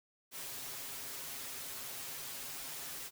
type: noise with comb filter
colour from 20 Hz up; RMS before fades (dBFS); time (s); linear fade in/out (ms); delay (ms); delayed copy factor
white; -44; 0.31-3.11; 50; 7.4; +0.8
effects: none